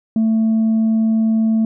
sine tone with tanh clipping, 222.1 Hz, A3, 16 cents sharp, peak -13 dBFS, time 0.16-1.65 s, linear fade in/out 2 ms, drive 1 dB, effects none

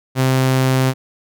sawtooth tone, 130.81 Hz, C3, in tune, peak -9 dBFS, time 0.15-0.94 s, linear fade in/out 50 ms, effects none

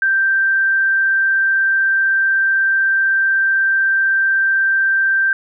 sine tone, 1569 Hz, G6, 1 cent sharp, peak -12 dBFS, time 0.02-5.33 s, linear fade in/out 2 ms, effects none

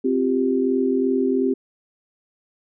sine chord, C suspended fourth, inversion none, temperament equal, 261.6 / 349.2 / 392 Hz, C4 / F4 / G4, 0 / 0 / 0 cents, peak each -20 / -26 / -21 dBFS, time 0.04-1.54 s, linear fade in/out 10 ms, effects none

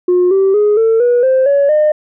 sine tone with pitch steps, 359.1 / 387.1 / 417.3 / 449.8 / 484.9 / 522.7 / 563.5 / 607.4 Hz, F4 / G4 / G#4 / A4 / B4 / C5 / C#5 / D#5, +48 / -22 / +8 / +38 / -32 / -2 / +28 / -42 cents, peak -6 dBFS, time 0.08-1.92 s, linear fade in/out 5 ms, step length 230 ms, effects tanh soft clip ceiling -5 dBFS

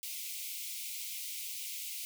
white high-pass noise, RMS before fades -41 dBFS, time 0.03-2.05 s, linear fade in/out 0 ms, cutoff 2100 Hz, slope 96 dB/octave, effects none

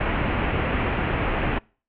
pink low-pass noise, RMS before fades -24 dBFS, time 0-1.59 s, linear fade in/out 10 ms, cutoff 2800 Hz, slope 48 dB/octave, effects noise-tail reverb RT60 0.4 s tail -26 dB re dry

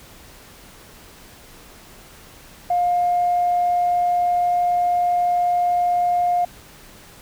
sine tone, 708 Hz, F5, 23 cents sharp, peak -15 dBFS, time 2.7-6.45 s, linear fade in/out 5 ms, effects tanh soft clip ceiling -11 dBFS + pink hiss -45 dBFS RMS until 7.21 s

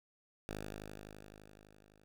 5% pulse tone with level ramp, 51.8 Hz, G#1, 4 cents flat, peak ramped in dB -29 to -54 dBFS, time 0.49-2.04 s, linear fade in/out 0 ms, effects none

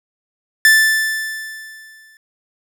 45% pulse tone with exponential decay, 1760 Hz, A6, in tune, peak -6 dBFS, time 0.65-2.17 s, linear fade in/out 1 ms, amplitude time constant 330 ms, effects none

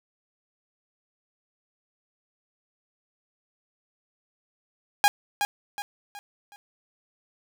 sawtooth tone with echo, 817 Hz, G#5, 29 cents flat, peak -11 dBFS, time 5.04-5.08 s, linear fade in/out 0 ms, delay 370 ms, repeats 4, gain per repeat -8 dB, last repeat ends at 6.56 s, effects none

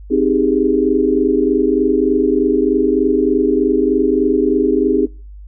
sine chord, Ab major seventh, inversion first, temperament equal, 261.6 / 311.1 / 392 / 415.3 Hz, C4 / Eb4 / G4 / Ab4, 0 / 0 / 0 / 0 cents, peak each -17 dBFS, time 0.1-5.07 s, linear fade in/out 20 ms, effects noise-tail reverb RT60 0.4 s tail -25 dB re dry + added 50 Hz sine -32 dBFS peak until 5.47 s

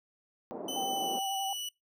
pink band-pass noise, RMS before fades -40 dBFS, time 0.51-1.19 s, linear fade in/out 0 ms, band 250 to 760 Hz, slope 24 dB/octave
sawtooth tone with pitch glide, 3021 to 2952 Hz, F#7 to F#7, +35 to -5 cents, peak -32 dBFS, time 0.68-1.69 s, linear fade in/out 5 ms, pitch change -40 cents, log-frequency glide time 0.79-1.23 s
sine tone with vibrato, 780 Hz, G5, 9 cents flat, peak -32 dBFS, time 0.76-1.53 s, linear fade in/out 2 ms, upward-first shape sine, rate 11 Hz, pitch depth 24 cents each way
effects noise-tail reverb RT60 0.2 s tail -23 dB re dry

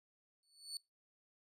30% pulse tone with exponential growth, 4462 Hz, C#8, 11 cents sharp, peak -36 dBFS, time 0.43-0.77 s, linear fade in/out 1 ms, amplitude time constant 72 ms, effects noise-tail reverb RT60 0.2 s tail -22 dB re dry + resampled to 32000 Hz

